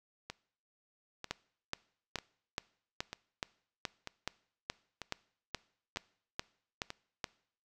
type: two click trains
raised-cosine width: 0.2 ms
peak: -23 / -17 dBFS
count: 8 / 15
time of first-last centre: 0.3-6.904 / 1.31-7.242 s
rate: 1.06 / 2.36 Hz
effects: noise-tail reverb RT60 0.6 s tail -22 dB re dry